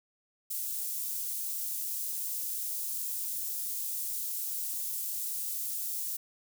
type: high-pass noise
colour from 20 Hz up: white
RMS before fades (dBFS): -35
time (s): 0.5-6.17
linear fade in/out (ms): 10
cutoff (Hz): 8600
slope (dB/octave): 12
effects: none